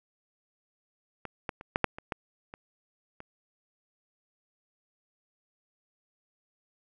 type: clicks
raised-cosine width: 0.5 ms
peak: -22 / -17 / -28 / -10 / -7 / -25 / -16 / -27 / -28 dBFS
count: 9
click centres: 1.253 / 1.492 / 1.611 / 1.759 / 1.843 / 1.985 / 2.122 / 2.539 / 3.204 s
effects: none